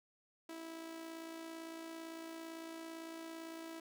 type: tone with amplitude modulation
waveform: sawtooth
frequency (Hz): 327.2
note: E4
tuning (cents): -13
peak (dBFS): -40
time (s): 0.49-3.8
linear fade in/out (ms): 5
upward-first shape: sine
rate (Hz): 57.8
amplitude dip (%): 45
effects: none